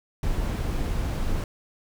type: noise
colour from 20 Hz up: brown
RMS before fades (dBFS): -26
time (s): 0.23-1.44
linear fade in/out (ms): 2
effects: none